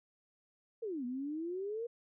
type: exponential two-way sweep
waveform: sine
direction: down then up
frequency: 480 to 239.5 to 480 Hz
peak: -36 dBFS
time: 0.82-1.87 s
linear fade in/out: 10 ms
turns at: 1.05 s
effects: none